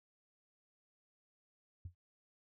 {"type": "tone with exponential decay", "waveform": "sine", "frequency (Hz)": 88.6, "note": "F2", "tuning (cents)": 25, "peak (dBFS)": -40, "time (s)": [1.85, 1.95], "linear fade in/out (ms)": 5, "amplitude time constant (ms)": 20, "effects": ["noise-tail reverb RT60 0.1 s tail -21 dB re dry", "tanh soft clip ceiling -37 dBFS"]}